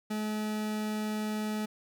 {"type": "tone", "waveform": "40% pulse", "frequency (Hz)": 213.7, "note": "G#3", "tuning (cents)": 50, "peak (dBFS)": -30, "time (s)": [0.1, 1.66], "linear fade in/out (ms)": 10, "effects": []}